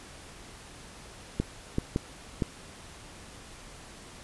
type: clicks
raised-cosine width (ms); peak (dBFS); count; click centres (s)
3; -13; 4; 1.4 / 1.784 / 1.961 / 2.422
effects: pink hiss -48 dBFS RMS until 4.23 s + resampled to 24000 Hz